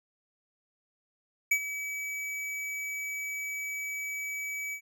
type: tone with ADSR envelope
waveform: square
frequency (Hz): 2285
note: D7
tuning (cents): -48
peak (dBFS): -21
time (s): 1.51-4.81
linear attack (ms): 7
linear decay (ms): 68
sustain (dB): -13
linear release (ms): 80
effects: none